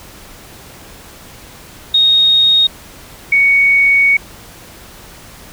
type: tone pair in turn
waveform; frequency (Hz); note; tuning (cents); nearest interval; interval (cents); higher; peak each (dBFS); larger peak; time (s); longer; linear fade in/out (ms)
sine; 3729 / 2231; A#7 / C#7; 0 / +11; major sixth; 889; first; -7; neither; 1.94-2.67 / 3.32-4.17; second; 5
effects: pink hiss -37 dBFS RMS until 5.52 s